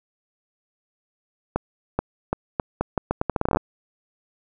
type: accelerating click train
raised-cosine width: 1 ms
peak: -7 dBFS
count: 18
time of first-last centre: 1.56-3.57 s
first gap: 430 ms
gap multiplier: 0.79
effects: none